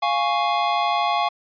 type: chord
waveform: square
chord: Db major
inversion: first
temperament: equal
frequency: 698.5 / 830.6 / 1108.7 Hz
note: F5 / Ab5 / Db6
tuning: 0 / 0 / 0 cents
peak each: -24 dBFS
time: 0.02-1.29 s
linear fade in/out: 10 ms
effects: resampled to 11025 Hz